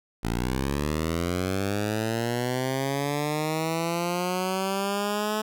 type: linear sweep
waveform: 10% pulse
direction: up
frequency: 55 to 215.8 Hz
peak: -17 dBFS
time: 0.23-5.42 s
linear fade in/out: 10 ms
effects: none